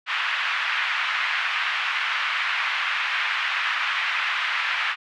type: band-pass noise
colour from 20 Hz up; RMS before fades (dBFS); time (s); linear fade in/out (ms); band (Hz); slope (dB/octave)
white; -25; 0.06-4.96; 50; 1100 to 2700; 24
effects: none